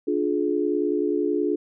sine chord, D diminished, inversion none, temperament just, 293.7 / 352.4 / 422.9 Hz, D4 / F4 / Ab4, 0 / +16 / +31 cents, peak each -25 dBFS, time 0.07-1.56 s, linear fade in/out 10 ms, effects none

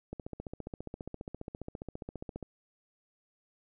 click train, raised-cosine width 2 ms, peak -26 dBFS, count 35, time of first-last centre 0.13-2.427 s, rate 14.8 Hz, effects none

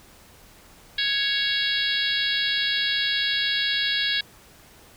harmonic tone, 554.4 Hz, C#5, in tune, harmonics 3 / 4 / 5 / 6 / 7 / 8 / 9, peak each -27 / -32 / -33 / -27 / -27 / -31 / -36 dBFS, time 0.98-4.21 s, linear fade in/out 5 ms, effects pink hiss -51 dBFS RMS until 4.96 s

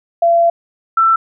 sine tone pair in turn, 680 / 1335.1 Hz, F5 / E6, -46 / +22 cents, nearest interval octave, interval 1168 cents, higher second, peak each -8 / -8 dBFS, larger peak neither, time 0.22-0.5 / 0.97-1.16 s, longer first, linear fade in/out 5 ms, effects none

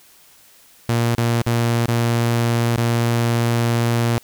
sawtooth tone with dropouts, 117.5 Hz, A#2, 14 cents sharp, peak -12 dBFS, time 0.89-4.18 s, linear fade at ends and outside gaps 0 ms, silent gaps 1.149-1.182 / 1.419-1.465 / 1.858-1.883 / 2.762-2.777 s, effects white hiss -50 dBFS RMS until 4.23 s

